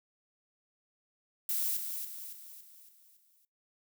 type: noise with echo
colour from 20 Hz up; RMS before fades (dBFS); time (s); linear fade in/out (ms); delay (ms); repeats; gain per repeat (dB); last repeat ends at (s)
violet; -32; 1.49-1.77; 2; 280; 6; -6; 3.45
effects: noise-tail reverb RT60 0.2 s tail -21 dB re dry